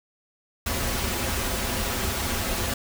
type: noise with comb filter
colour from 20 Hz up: pink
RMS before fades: -27 dBFS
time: 0.66-2.74 s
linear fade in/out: 5 ms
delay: 6.6 ms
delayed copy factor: -0.6
effects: none